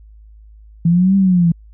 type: exponential two-way sweep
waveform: sine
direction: up then down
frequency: 164.81 to 197.6 to 164.81 Hz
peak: -9 dBFS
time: 0.85-1.52 s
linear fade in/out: 5 ms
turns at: 1.16 s
effects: added 53 Hz sine -39 dBFS peak until 1.73 s